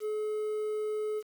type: tone with quantisation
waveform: triangle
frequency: 427 Hz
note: G#4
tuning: 48 cents sharp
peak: -28 dBFS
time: 0-1.23 s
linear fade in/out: 50 ms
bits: 9
effects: none